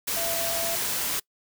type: tone in noise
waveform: sine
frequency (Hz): 671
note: E5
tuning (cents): +31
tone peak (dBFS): -31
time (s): 0.16-0.76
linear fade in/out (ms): 10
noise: white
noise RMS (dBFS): -28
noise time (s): 0.07-1.2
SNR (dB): -6
effects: noise-tail reverb RT60 0.1 s tail -24 dB re dry